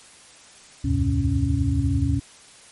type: tone cluster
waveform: sine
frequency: 71.7 / 83.4 / 100.2 / 127.2 / 276.8 Hz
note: D2 / E2 / G2 / C3 / C#4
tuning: -41 / +21 / +38 / -48 / -2 cents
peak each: -25 dBFS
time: 0.84-2.2 s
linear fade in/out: 10 ms
effects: white hiss -48 dBFS RMS until 2.71 s + MP3 48 kbps